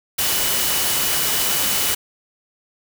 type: tone in noise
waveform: sine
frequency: 2960 Hz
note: F#7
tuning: in tune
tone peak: -29 dBFS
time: 0.18-1.95 s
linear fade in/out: 10 ms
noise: white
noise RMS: -20 dBFS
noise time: 0.18-1.95 s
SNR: -12 dB
effects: none